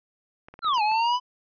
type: clicks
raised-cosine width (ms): 0.5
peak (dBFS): -29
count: 8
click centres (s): 0.485 / 0.54 / 0.591 / 0.647 / 0.683 / 0.734 / 0.778 / 0.917
type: linear two-way sweep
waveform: square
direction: down then up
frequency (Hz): 1396.9 to 829 to 1006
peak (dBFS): -21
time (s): 0.62-1.2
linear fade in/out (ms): 50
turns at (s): 0.82
effects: resampled to 11025 Hz